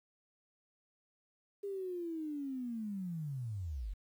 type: linear sweep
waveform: sine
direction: down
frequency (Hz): 406.3 to 41.38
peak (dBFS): -37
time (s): 1.63-3.94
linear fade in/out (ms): 10
effects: 11-bit